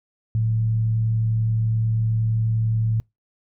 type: tone with frequency modulation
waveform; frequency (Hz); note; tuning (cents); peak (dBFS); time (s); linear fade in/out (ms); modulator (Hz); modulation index
sine; 111.5; A2; +23; -18; 0.35-3; 0; 71.2; 0.23
effects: noise-tail reverb RT60 0.2 s tail -26 dB re dry